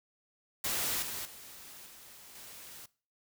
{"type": "noise with level steps", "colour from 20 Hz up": "white", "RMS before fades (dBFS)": [-33, -39, -50, -53, -49], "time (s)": [0.64, 2.86], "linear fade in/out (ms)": 5, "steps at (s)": [1.02, 1.25, 1.86, 2.35], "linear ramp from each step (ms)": 5, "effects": ["noise-tail reverb RT60 0.4 s tail -21 dB re dry"]}